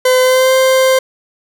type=tone with pitch glide; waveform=40% pulse; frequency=510 to 522.8 Hz; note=C5 to C5; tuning=-44 to -1 cents; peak=-7 dBFS; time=0.05-0.99 s; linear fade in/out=5 ms; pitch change=+43 cents; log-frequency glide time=0.21-0.54 s; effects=none